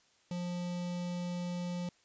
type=tone with notch filter; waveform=square; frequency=176.6 Hz; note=F3; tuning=20 cents sharp; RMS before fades=-37 dBFS; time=0.31-1.89 s; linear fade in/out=2 ms; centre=1500 Hz; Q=1.2; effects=white hiss -68 dBFS RMS until 2.04 s + resampled to 16000 Hz